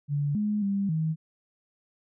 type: tone with pitch steps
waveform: sine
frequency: 144.3 / 209.6 / 198.4 / 158.7 Hz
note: D3 / G#3 / G3 / D#3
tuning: -30 / +16 / +21 / +35 cents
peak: -24 dBFS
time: 0.08-1.16 s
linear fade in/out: 50 ms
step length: 270 ms
effects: none